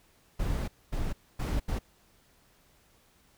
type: noise bursts at uneven times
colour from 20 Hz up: brown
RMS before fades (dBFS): -30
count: 4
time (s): 0.39-0.68 / 0.92-1.13 / 1.39-1.6 / 1.68-1.79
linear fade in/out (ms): 10
effects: pink hiss -64 dBFS RMS until 3.37 s